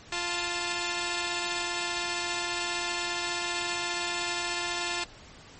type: tone pair together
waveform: 5% pulse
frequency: 349 / 880 Hz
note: F4 / A5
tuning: -1 / 0 cents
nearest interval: octave + major third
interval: 1601 cents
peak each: -19 / -21 dBFS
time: 0.12-5.04 s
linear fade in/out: 5 ms
effects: pink hiss -50 dBFS RMS until 5.59 s + MP3 32 kbps